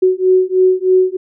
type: beating tone pair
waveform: sine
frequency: 370 / 373.2 Hz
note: F#4 / F#4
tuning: 0 / +15 cents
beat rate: 3.2 Hz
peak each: -12 dBFS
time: 0.02-1.17 s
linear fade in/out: 10 ms
effects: none